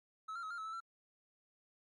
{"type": "tone with pitch steps", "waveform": "triangle", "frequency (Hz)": [1295, 1381, 1280, 1396, 1298, 1313, 1352], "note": ["E6", "F6", "D#6", "F6", "E6", "E6", "E6"], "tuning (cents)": [-31, -20, 49, -1, -27, -7, 43], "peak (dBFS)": -39, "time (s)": [0.28, 0.805], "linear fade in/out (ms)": 10, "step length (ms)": 75, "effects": ["MP3 48 kbps"]}